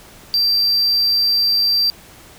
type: tone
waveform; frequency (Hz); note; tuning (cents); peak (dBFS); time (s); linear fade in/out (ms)
triangle; 4699; D8; 0; -12; 0.34-1.9; 0
effects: pink hiss -43 dBFS RMS until 2.38 s